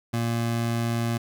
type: tone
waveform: 25% pulse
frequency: 116.54 Hz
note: A#2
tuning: in tune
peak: -20 dBFS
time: 0.13-1.18 s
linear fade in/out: 10 ms
effects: none